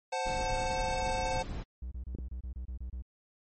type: chord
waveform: square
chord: F# diminished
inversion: second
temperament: equal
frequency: 523.3 / 740 / 880 Hz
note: C5 / F#5 / A5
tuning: 0 / 0 / 0 cents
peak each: -36 dBFS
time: 0.12-1.43 s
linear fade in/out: 10 ms
type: noise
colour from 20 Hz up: brown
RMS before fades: -37 dBFS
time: 0.25-1.64 s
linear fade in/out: 20 ms
type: clicks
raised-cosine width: 3 ms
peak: -28 dBFS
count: 3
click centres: 1.36 / 2.15 / 2.187 s
type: tone bursts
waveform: triangle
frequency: 61.74 Hz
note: B1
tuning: in tune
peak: -34 dBFS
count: 10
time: 1.82-3.022 s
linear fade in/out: 5 ms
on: 95 ms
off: 28 ms
effects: MP3 32 kbps